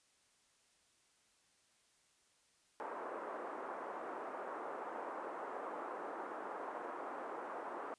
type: band-pass noise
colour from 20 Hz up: white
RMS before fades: -45 dBFS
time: 2.8-7.94 s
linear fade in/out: 0 ms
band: 310 to 1200 Hz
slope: 24 dB/octave
effects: white hiss -73 dBFS RMS until 7.98 s + resampled to 22050 Hz